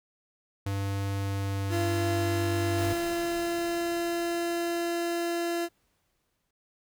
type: tone with pitch glide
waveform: square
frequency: 98.8 to 97.27 Hz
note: G2 to G2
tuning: +14 to -13 cents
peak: -29 dBFS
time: 0.66-2.93 s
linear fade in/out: 5 ms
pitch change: -27 cents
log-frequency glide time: 1.13-2.79 s
type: tone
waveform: 30% pulse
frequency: 341.4 Hz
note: F4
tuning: 39 cents flat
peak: -25 dBFS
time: 1.69-5.69 s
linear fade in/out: 50 ms
type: noise with exponential decay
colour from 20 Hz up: pink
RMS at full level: -39 dBFS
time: 2.78-6.51 s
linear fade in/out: 5 ms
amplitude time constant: 810 ms
effects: none